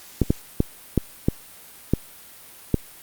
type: clicks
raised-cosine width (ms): 3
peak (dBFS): -4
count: 7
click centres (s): 0.217 / 0.305 / 0.604 / 0.977 / 1.285 / 1.936 / 2.743
effects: white hiss -45 dBFS RMS until 3.02 s + Opus 48 kbps